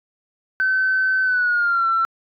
sine tone with pitch glide, 1529 to 1346.5 Hz, G6 to E6, -44 to +36 cents, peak -15 dBFS, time 0.6-2.05 s, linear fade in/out 0 ms, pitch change -220 cents, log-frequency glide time 1.23-1.88 s, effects tanh soft clip ceiling -11 dBFS

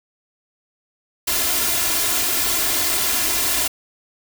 white noise with comb filter, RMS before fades -20 dBFS, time 1.27-3.68 s, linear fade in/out 10 ms, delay 2.9 ms, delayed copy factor +0.7, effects none

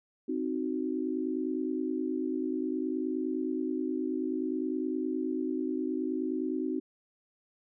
sine chord, C diminished, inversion none, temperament equal with one note detuned, 261.6 / 311.1 / 371.7 Hz, C4 / Eb4 / Gb4, 0 / 0 / +8 cents, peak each -33 / -33 / -35 dBFS, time 0.28-6.8 s, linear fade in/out 10 ms, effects none

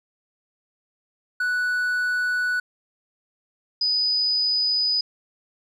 triangle / sine tone pair in turn, 1480 / 4978 Hz, F#6 / D#8, 0 / 0 cents, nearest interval octave + major sixth, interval 2100 cents, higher second, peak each -19 dBFS, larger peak neither, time 1.4-2.6 / 3.81-5.01 s, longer neither, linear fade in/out 5 ms, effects none

